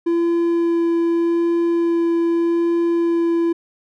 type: tone with vibrato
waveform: triangle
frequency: 338.1 Hz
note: E4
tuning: 44 cents sharp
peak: -13 dBFS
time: 0.06-3.53 s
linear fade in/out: 10 ms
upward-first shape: sine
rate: 0.83 Hz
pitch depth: 8 cents each way
effects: none